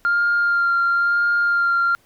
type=tone with vibrato; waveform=sine; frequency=1396.9 Hz; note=F6; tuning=in tune; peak=-14 dBFS; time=0.05-1.95 s; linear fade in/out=0 ms; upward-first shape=sine; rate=0.99 Hz; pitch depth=15 cents each way; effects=tanh soft clip ceiling -12 dBFS + pink hiss -58 dBFS RMS until 2.05 s